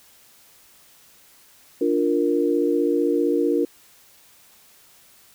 sine chord, Bb major, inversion first, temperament equal, 293.7 / 349.2 / 466.2 Hz, D4 / F4 / Bb4, 0 / 0 / 0 cents, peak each -22 dBFS, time 1.81-3.65 s, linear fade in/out 5 ms, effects white hiss -53 dBFS RMS until 5.34 s

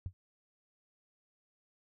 sine tone with exponential decay, 92.3 Hz, F#2, 4 cents flat, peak -31 dBFS, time 0.06-0.13 s, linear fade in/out 0 ms, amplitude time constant 15 ms, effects none

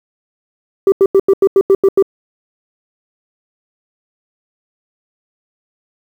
sine tone bursts, 390 Hz, G4, 9 cents flat, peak -3 dBFS, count 9, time 0.87-2.025 s, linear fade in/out 2 ms, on 51 ms, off 87 ms, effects tanh soft clip ceiling -4 dBFS + 7-bit

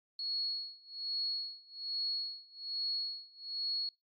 sine tone with tremolo, 4342 Hz, C#8, 37 cents flat, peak -32 dBFS, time 0.19-3.89 s, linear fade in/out 2 ms, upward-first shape sine, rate 1.2 Hz, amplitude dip 95%, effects noise-tail reverb RT60 0.2 s tail -23 dB re dry + AAC 48 kbps

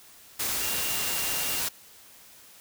sine tone in noise, 2785 Hz, F7, 5 cents flat, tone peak -37 dBFS, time 0.61-1.6 s, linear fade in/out 10 ms, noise white, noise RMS -29 dBFS, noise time 0.39-1.69 s, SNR -11 dB, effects white hiss -52 dBFS RMS until 2.6 s

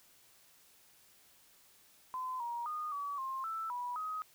sine tone with pitch steps, 1022 / 946 / 1228 / 1141 / 1060 / 1323 / 978 / 1261 Hz, C6 / A#5 / D#6 / C#6 / C6 / E6 / B5 / D#6, -41 / +25 / -23 / +50 / +22 / +6 / -17 / +23 cents, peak -36 dBFS, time 2.14-4.22 s, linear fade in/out 0 ms, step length 260 ms, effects white hiss -64 dBFS RMS until 4.34 s

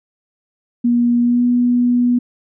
sine tone with pitch glide, 239.5 to 244 Hz, A#3 to B3, +47 to -21 cents, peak -11 dBFS, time 0.84-2.19 s, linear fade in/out 10 ms, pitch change +32 cents, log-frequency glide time 1.21-1.44 s, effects none

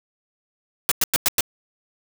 white noise bursts, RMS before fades -18 dBFS, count 5, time 0.89-1.407 s, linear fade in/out 0 ms, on 25 ms, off 98 ms, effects none

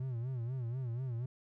triangle tone with vibrato, 123.47 Hz, B2, in tune, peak -33 dBFS, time 0-1.26 s, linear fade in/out 5 ms, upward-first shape sine, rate 4.1 Hz, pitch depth 130 cents each way, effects none

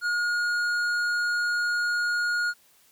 triangle tone with tanh clipping, 1434 Hz, F6, 45 cents sharp, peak -25 dBFS, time 0.01-2.54 s, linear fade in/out 50 ms, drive 14 dB, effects white hiss -60 dBFS RMS until 2.91 s

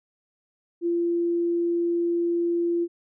sine tone, 342.7 Hz, F4, 33 cents flat, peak -21 dBFS, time 0.81-2.88 s, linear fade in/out 50 ms, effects none

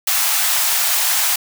white high-pass noise, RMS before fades -17 dBFS, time 0.07-1.36 s, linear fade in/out 5 ms, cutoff 660 Hz, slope 48 dB/octave, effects none

